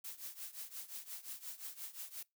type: noise with tremolo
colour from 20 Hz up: blue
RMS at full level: -44 dBFS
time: 0.04-2.23 s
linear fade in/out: 5 ms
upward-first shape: triangle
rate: 5.7 Hz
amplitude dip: 90%
effects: noise-tail reverb RT60 0.2 s tail -24 dB re dry